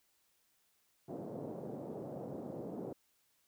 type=band-pass noise; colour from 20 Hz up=white; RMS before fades=-44 dBFS; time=1.08-2.93 s; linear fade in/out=5 ms; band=130 to 560 Hz; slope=24 dB/octave; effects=white hiss -75 dBFS RMS until 3.47 s